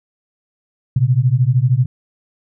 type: beating tone pair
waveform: sine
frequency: 120 / 133 Hz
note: B2 / C3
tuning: -49 / +29 cents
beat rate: 13 Hz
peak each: -14 dBFS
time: 0.96-1.86 s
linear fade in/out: 5 ms
effects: none